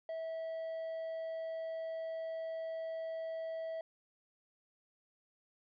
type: tone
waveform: triangle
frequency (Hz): 650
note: E5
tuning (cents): -24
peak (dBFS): -36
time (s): 0.09-3.81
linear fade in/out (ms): 2
effects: resampled to 11025 Hz + 13-bit